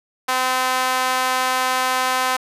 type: tone with high-pass filter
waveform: sawtooth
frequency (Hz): 256.7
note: C4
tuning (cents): -33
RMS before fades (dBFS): -20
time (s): 0.28-2.37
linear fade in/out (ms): 10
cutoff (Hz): 940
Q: 1.6
effects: resampled to 32000 Hz + 7-bit